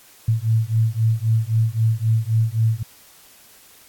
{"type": "beating tone pair", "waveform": "sine", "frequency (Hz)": [110.3, 114.1], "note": ["A2", "A#2"], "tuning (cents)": [5, -37], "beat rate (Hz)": 3.8, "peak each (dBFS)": -19, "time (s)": [0.28, 2.83], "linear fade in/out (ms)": 5, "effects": ["white hiss -49 dBFS RMS until 3.88 s", "AAC 64 kbps"]}